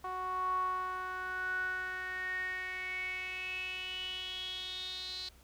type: tone with band-pass filter sweep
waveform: sawtooth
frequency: 370 Hz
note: F#4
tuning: in tune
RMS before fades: -38 dBFS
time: 0.04-5.29 s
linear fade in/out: 5 ms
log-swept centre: 960 to 4200 Hz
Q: 9.7
effects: added 63 Hz sine -59 dBFS peak until 5.43 s + pink hiss -63 dBFS RMS until 5.43 s